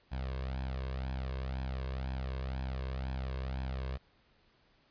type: tone with flanger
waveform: sawtooth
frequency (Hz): 65.41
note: C2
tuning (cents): 0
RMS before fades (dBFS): -37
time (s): 0.11-3.98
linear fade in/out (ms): 20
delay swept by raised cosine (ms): 1.2 to 1.88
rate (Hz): 2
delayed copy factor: +0.65
effects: pink hiss -68 dBFS RMS until 4.9 s + resampled to 11025 Hz